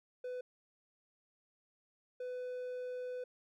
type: tone bursts at uneven times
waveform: triangle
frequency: 500 Hz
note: B4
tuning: 21 cents sharp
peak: -37 dBFS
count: 2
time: 0.24-0.41 / 2.2-3.24 s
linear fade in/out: 5 ms
effects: none